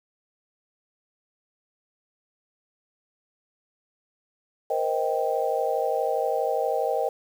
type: chord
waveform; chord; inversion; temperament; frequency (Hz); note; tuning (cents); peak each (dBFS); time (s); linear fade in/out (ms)
sine; C minor seventh; third; just; 470.9 / 523.3 / 627.9 / 784.9; Bb4 / C5 / Eb5 / G5; +18 / 0 / +16 / +2; -28; 4.7-7.09; 5
effects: 8-bit